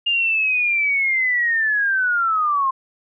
sine linear sweep, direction down, 2828 to 1046.5 Hz, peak -16 dBFS, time 0.06-2.71 s, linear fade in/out 10 ms, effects none

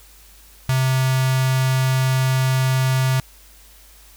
square tone with notch filter, 130.8 Hz, C3, in tune, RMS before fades -18 dBFS, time 0.69-3.2 s, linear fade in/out 2 ms, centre 340 Hz, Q 0.51, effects added 50 Hz sine -48 dBFS peak until 4.16 s + white hiss -49 dBFS RMS until 4.16 s

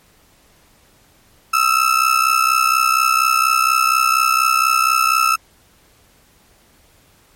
35% pulse ring-modulated tone, 1315 Hz, E6, 5 cents flat, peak -8 dBFS, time 1.53-5.36 s, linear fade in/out 10 ms, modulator 32.1 Hz, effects pink hiss -53 dBFS RMS until 7.35 s + MP3 64 kbps

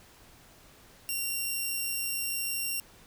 5% pulse tone, 2761 Hz, F7, 20 cents flat, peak -21 dBFS, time 1.09-2.8 s, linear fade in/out 0 ms, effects pink hiss -56 dBFS RMS until 3.06 s

